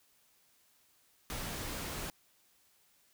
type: noise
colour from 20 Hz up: pink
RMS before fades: -40 dBFS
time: 1.3-2.1 s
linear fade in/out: 0 ms
effects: white hiss -69 dBFS RMS until 3.13 s